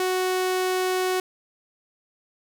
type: tone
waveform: sawtooth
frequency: 370 Hz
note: F#4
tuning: in tune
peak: -18 dBFS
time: 0-1.2 s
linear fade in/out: 2 ms
effects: none